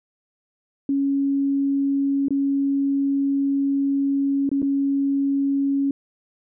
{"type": "tone with dropouts", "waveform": "sine", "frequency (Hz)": 277.2, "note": "C#4", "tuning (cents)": 0, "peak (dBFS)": -18, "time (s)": [0.89, 5.91], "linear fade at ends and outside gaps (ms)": 2, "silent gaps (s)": [[2.284, 2.306], [4.492, 4.515], [4.619, 4.627]], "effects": []}